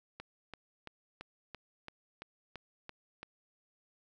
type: click train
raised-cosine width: 0.3 ms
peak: -28 dBFS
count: 10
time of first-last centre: 0.2-3.23 s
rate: 2.97 Hz
effects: none